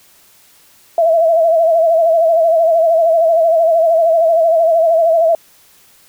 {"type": "tone with vibrato", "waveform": "sine", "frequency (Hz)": 659.3, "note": "E5", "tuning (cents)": 0, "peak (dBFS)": -8, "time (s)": [0.98, 5.35], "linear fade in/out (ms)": 2, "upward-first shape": "sine", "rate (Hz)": 13, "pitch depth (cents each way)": 64, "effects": ["white hiss -48 dBFS RMS until 6.08 s"]}